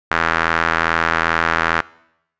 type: tone with band-pass filter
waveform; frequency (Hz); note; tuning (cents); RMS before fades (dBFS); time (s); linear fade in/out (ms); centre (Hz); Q
sawtooth; 82.41; E2; 0; -18; 0.11-1.81; 5; 1500; 2.3
effects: noise-tail reverb RT60 0.8 s tail -22 dB re dry + resampled to 16000 Hz